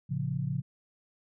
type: chord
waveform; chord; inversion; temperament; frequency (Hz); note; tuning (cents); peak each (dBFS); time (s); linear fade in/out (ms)
sine; A augmented; none; equal with one note detuned; 112.77 / 138.59 / 174.61; A2 / C#3 / E#3; +43 / 0 / 0; -36 / -31 / -35; 0.09-0.62; 20
effects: none